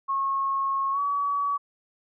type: tone with pitch glide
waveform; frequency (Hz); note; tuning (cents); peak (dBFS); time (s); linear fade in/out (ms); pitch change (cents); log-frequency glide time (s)
sine; 1090 to 1136.3; C#6 to C#6; -29 to +43; -23; 0.08-1.58; 20; +72; 0.92-0.99
effects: none